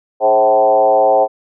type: tone with frequency modulation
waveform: sine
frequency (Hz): 649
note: E5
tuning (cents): -27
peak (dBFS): -8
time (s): 0.2-1.28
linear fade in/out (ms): 50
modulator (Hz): 116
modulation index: 1.6
effects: none